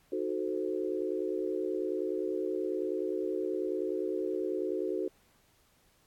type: chord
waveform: sine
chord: D# diminished seventh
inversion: none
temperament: equal with one note detuned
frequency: 311.1 / 370 / 440 / 521.1 Hz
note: D#4 / F#4 / A4 / C5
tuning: 0 / 0 / 0 / -7 cents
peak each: -37 / -33 / -36 / -39 dBFS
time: 0.12-5.08 s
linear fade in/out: 5 ms
effects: pink hiss -67 dBFS RMS until 6.06 s + AAC 64 kbps